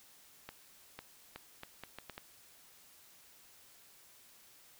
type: accelerating click train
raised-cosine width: 0.3 ms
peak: -28 dBFS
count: 8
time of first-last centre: 0.49-2.179 s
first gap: 500 ms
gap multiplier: 0.74
effects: white hiss -61 dBFS RMS until 4.79 s

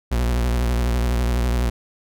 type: tone with vibrato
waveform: 40% pulse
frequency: 60.1 Hz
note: B1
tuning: 46 cents flat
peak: -17 dBFS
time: 0.11-1.7 s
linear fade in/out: 10 ms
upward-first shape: sine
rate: 12 Hz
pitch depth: 81 cents each way
effects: none

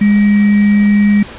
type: tone with sample-and-hold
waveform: sine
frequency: 205.3 Hz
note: G#3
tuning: 20 cents flat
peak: -6 dBFS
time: 0.01-1.23 s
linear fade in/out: 5 ms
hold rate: 2100 Hz
effects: pink hiss -31 dBFS RMS until 1.38 s + resampled to 8000 Hz

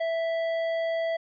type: tone with tanh clipping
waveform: triangle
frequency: 659.3 Hz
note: E5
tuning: in tune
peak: -27 dBFS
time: 0-1.17 s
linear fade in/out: 10 ms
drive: 15 dB
effects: resampled to 11025 Hz

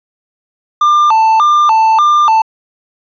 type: tone with vibrato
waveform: triangle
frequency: 1029 Hz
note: C6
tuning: 29 cents flat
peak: -4 dBFS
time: 0.81-2.42 s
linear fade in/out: 5 ms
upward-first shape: square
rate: 1.7 Hz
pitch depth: 260 cents each way
effects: resampled to 16000 Hz

